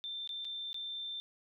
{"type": "tone with dropouts", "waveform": "sine", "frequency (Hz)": 3568, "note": "A7", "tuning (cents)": 23, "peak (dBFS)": -38, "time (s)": [0.04, 1.2], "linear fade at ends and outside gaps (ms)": 0, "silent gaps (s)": [[0.275, 0.292], [0.446, 0.451], [0.73, 0.744]], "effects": []}